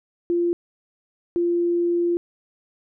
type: tone pair in turn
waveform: sine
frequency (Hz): 345.7 / 345.7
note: F4 / F4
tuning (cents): -18 / -18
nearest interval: unison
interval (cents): 0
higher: neither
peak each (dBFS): -18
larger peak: neither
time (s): 0.3-0.53 / 1.36-2.17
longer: second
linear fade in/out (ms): 0
effects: none